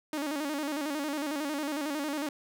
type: tone with vibrato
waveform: sawtooth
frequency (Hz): 293.7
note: D4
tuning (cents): 0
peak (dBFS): -27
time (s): 0.13-2.29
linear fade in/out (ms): 2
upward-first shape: square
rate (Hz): 11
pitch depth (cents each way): 84
effects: none